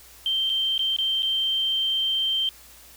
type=tone with dropouts; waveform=sine; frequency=3136 Hz; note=G7; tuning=in tune; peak=-21 dBFS; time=0.26-2.49 s; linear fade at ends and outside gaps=1 ms; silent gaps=0.495-0.499 / 0.779-0.792 / 0.964-0.986 / 1.223-1.23 s; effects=added 60 Hz sine -56 dBFS peak until 2.96 s + white hiss -49 dBFS RMS until 2.96 s